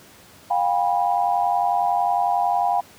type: tone cluster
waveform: sine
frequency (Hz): 709 / 800 / 978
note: F5 / G5 / B5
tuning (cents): +26 / +35 / -17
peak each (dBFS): -21 / -21 / -26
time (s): 0.5-2.81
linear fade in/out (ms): 10
effects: pink hiss -48 dBFS RMS until 2.98 s + high-pass 100 Hz 12 dB/octave